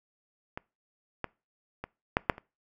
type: clicks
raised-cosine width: 0.5 ms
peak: -21 / -16 / -21 / -8 / -6 / -28 dBFS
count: 6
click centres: 0.575 / 1.243 / 1.84 / 2.169 / 2.298 / 2.381 s
effects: noise-tail reverb RT60 0.3 s tail -24 dB re dry